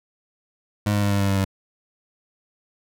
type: tone with pitch steps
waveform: 25% pulse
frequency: 103.83 / 102.64 / 101.46 / 100.29 / 99.14 / 98 / 96.88 Hz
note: G#2 / G#2 / G#2 / G2 / G2 / G2 / G2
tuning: 0 / -20 / -40 / +40 / +20 / 0 / -20 cents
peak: -15 dBFS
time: 0.86-1.448 s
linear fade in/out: 5 ms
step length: 84 ms
effects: none